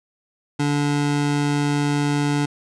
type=tone pair together; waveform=square; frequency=145 / 290 Hz; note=D3 / D4; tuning=-22 / -22 cents; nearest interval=octave; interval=1200 cents; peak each=-22 dBFS; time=0.59-2.46 s; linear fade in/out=10 ms; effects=resampled to 22050 Hz